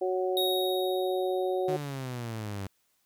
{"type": "harmonic tone", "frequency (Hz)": 185.1, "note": "F#3", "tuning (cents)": 1, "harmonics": [2, 3, 4], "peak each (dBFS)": [-28, -32, -34], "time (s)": [0.01, 1.77], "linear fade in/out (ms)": 10}
{"type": "tone with exponential decay", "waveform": "square", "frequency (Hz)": 3763, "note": "A#7", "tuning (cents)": 16, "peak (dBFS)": -27, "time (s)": [0.37, 2.17], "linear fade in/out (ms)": 1, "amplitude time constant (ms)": 390}
{"type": "exponential sweep", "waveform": "sawtooth", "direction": "down", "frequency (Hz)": [155.56, 95.5], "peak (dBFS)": -30, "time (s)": [1.68, 2.67], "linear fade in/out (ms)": 5}
{"effects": ["white hiss -72 dBFS RMS until 3.05 s"]}